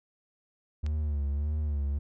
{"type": "tone with vibrato", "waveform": "triangle", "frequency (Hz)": 73.42, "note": "D2", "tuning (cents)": 0, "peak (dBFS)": -25, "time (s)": [0.83, 1.99], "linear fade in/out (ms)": 10, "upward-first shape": "sine", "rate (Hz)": 1.7, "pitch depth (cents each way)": 74}
{"type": "click", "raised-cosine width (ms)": 0.2, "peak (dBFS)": -27, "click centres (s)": 0.864}
{"effects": []}